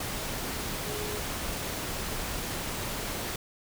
sine tone in noise, 420 Hz, G#4, 19 cents sharp, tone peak -37 dBFS, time 0.86-1.19 s, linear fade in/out 5 ms, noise pink, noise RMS -34 dBFS, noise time 0-3.36 s, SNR -6 dB, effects none

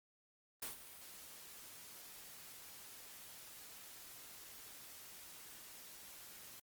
white noise with ADSR envelope, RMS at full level -42 dBFS, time 0.62-6.6 s, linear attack 6 ms, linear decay 130 ms, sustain -13 dB, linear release 8 ms, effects Opus 32 kbps

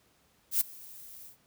violet noise with ADSR envelope, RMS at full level -24 dBFS, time 0.51-1.37 s, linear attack 98 ms, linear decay 10 ms, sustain -24 dB, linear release 110 ms, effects pink hiss -67 dBFS RMS until 1.46 s + high-pass 60 Hz 12 dB/octave

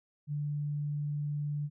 sine tone, 146.83 Hz, D3, in tune, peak -31 dBFS, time 0.27-1.7 s, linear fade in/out 50 ms, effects none

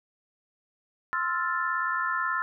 sine chord, F major seventh, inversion second, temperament equal, 1046.5 / 1318.5 / 1396.9 / 1760 Hz, C6 / E6 / F6 / A6, 0 / 0 / 0 / 0 cents, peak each -31 dBFS, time 1.13-2.42 s, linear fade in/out 0 ms, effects none

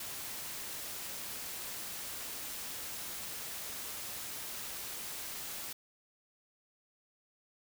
white noise, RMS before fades -42 dBFS, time 0-5.73 s, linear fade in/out 5 ms, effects none

